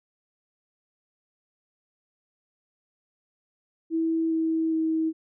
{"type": "tone with pitch steps", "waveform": "sine", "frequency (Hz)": [325.8, 323, 320.2], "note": ["E4", "E4", "D#4"], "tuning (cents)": [-20, -35, 50], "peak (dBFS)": -22, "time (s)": [3.9, 5.13], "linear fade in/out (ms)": 50, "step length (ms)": 410, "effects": []}